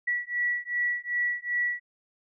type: beating tone pair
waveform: sine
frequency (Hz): 1941 / 1943.6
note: B6 / B6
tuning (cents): -31 / -28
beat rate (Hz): 2.6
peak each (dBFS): -29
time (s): 0.07-1.8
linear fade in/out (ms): 10
effects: none